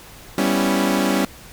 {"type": "chord", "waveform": "sawtooth", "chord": "C# half-diminished seventh", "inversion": "second", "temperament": "equal", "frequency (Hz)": [196, 246.9, 277.2, 329.6], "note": ["G3", "B3", "C#4", "E4"], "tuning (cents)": [0, 0, 0, 0], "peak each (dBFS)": [-17, -21, -17, -21], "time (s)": [0.38, 1.25], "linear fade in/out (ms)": 2, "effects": ["pink hiss -42 dBFS RMS until 1.52 s"]}